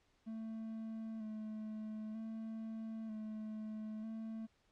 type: tone with vibrato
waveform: triangle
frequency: 219.2 Hz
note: A3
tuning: 6 cents flat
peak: -40 dBFS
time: 0.26-4.47 s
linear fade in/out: 20 ms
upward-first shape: square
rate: 0.53 Hz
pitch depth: 24 cents each way
effects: pink hiss -75 dBFS RMS until 4.71 s + low-pass 6000 Hz 12 dB/octave